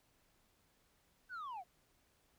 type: linear sweep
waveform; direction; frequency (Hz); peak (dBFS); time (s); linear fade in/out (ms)
sine; down; 1555 to 672; -40; 1.29-1.64; 50
effects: tanh soft clip ceiling -42 dBFS + pink hiss -74 dBFS RMS until 2.38 s